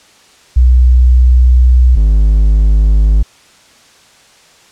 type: tone pair in turn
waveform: sine / triangle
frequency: 62.1 / 52 Hz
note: B1 / G#1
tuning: +10 / +3 cents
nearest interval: minor third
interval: 307 cents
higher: first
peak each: -3 dBFS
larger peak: neither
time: 0.56-1.96 / 1.96-3.23 s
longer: first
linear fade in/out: 10 ms
effects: white hiss -44 dBFS RMS until 4.71 s + low-pass 7000 Hz 12 dB/octave